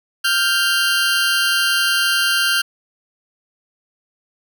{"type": "tone pair together", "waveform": "20% pulse", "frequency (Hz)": [1396.9, 1568], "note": ["F6", "G6"], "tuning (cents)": [0, 0], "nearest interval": "major second", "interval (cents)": 200, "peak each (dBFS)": -13, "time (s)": [0.24, 2.62], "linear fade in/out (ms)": 10, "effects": []}